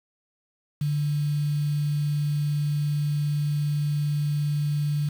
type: tone with quantisation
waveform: sine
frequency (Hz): 147.1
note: D3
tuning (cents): +3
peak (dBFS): -22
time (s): 0.81-5.09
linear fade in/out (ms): 5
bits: 7
effects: none